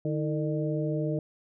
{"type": "harmonic tone with a mistuned harmonic", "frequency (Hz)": 151.1, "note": "D3", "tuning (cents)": 50, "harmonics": [1, 2, 3, 4], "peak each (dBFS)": [-29, -32, -34, -35], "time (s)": [0.05, 1.19], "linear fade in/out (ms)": 2, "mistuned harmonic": 2, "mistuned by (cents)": 94, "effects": []}